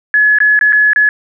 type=tone with dropouts; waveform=sine; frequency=1700 Hz; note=G#6; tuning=40 cents sharp; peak=-6 dBFS; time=0.14-1.09 s; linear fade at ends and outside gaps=1 ms; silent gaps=0.386-0.403 / 0.591-0.611 / 0.724-0.73 / 0.933-0.96 s; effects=none